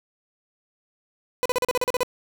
30% pulse tone bursts, 499.6 Hz, B4, 20 cents sharp, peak -17 dBFS, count 10, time 1.43-2.032 s, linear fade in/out 0 ms, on 26 ms, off 38 ms, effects none

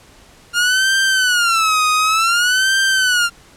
sawtooth tone with vibrato, 1400 Hz, F6, 4 cents sharp, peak -9 dBFS, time 0.53-3.3 s, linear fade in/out 50 ms, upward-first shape sine, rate 0.55 Hz, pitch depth 200 cents each way, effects pink hiss -46 dBFS RMS until 3.56 s + low-pass 10000 Hz 12 dB/octave

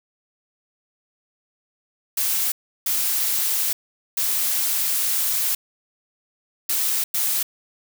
blue noise bursts at uneven times, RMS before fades -22 dBFS, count 5, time 2.17-2.52 / 2.86-3.73 / 4.17-5.55 / 6.69-7.04 / 7.14-7.43 s, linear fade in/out 5 ms, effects none

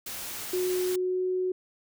white noise, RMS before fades -37 dBFS, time 0.06-0.96 s, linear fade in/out 5 ms
sine tone with pitch glide, 365.1 to 368.7 Hz, F#4 to F#4, -23 to -6 cents, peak -25 dBFS, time 0.53-1.52 s, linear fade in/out 5 ms, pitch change +17 cents, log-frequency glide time 0.87-1.22 s
effects none

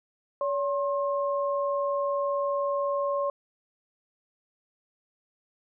sine tone pair together, 567.5 / 1069 Hz, C#5 / C6, +41 / +37 cents, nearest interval major seventh, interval 1096 cents, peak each -26 / -30 dBFS, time 0.41-3.3 s, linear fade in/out 2 ms, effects none

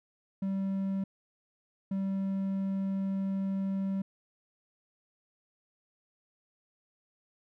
triangle tone bursts at uneven times, 193.8 Hz, G3, 20 cents flat, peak -27 dBFS, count 2, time 0.42-1.04 / 1.91-4.02 s, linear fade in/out 5 ms, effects none

